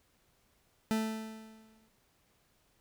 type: tone with exponential decay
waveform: 40% pulse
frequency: 220 Hz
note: A3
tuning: in tune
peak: -26 dBFS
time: 0.91-1.88 s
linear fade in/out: 0 ms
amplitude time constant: 210 ms
effects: pink hiss -71 dBFS RMS until 2.8 s